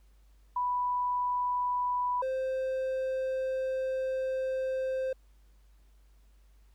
sine / triangle tone pair in turn, 987.8 / 523.3 Hz, B5 / C5, 0 / 0 cents, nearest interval major seventh, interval 1100 cents, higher first, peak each -27 dBFS, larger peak neither, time 0.56-2.22 / 2.22-5.13 s, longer second, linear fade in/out 5 ms, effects added 50 Hz sine -57 dBFS peak until 6.74 s + pink hiss -72 dBFS RMS until 6.74 s

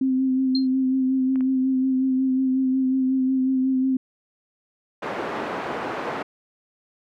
sine tone with vibrato, 261.6 Hz, C4, in tune, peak -18 dBFS, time 0.01-3.97 s, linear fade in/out 5 ms, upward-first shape sine, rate 5.5 Hz, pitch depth 24 cents each way
sine tone with exponential decay, 4184 Hz, C8, 1 cent flat, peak -21 dBFS, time 0.55-0.67 s, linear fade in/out 2 ms, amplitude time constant 26 ms
clicks, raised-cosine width 0.5 ms, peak -27 dBFS, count 2, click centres 1.358 / 1.408 s
pink band-pass noise, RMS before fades -29 dBFS, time 5.02-6.23 s, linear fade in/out 10 ms, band 320 to 1500 Hz, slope 12 dB/octave
effects none

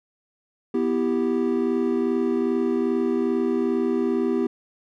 triangle chord, E minor, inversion second, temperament equal, 246.9 / 329.6 / 392 Hz, B3 / E4 / G4, 0 / 0 / 0 cents, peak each -22 / -24 / -22 dBFS, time 0.74-4.47 s, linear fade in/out 5 ms, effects none

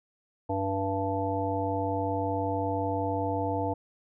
harmonic tone, 97.3 Hz, G2, 12 cents flat, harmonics 1 / 3 / 5 / 7 / 9, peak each -33 / -33 / -33 / -33 / -33 dBFS, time 0.49-3.74 s, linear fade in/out 10 ms, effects none

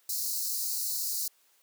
white high-pass noise, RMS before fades -32 dBFS, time 0.09-1.28 s, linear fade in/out 5 ms, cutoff 4100 Hz, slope 96 dB/octave, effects white hiss -66 dBFS RMS until 1.62 s + high-pass 400 Hz 12 dB/octave

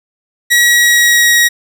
sawtooth tone with pitch glide, 1917 to 1898.3 Hz, A#6 to A#6, +48 to +31 cents, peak -3 dBFS, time 0.5-1.49 s, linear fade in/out 20 ms, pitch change -17 cents, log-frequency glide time 0.62-1.35 s, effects none

